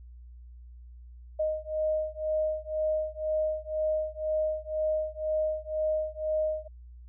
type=beating tone pair; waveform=sine; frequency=620 / 622 Hz; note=D#5 / D#5; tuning=-6 / -1 cents; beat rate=2 Hz; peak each=-30 dBFS; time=1.39-6.68 s; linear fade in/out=10 ms; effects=added 60 Hz sine -45 dBFS peak until 7.08 s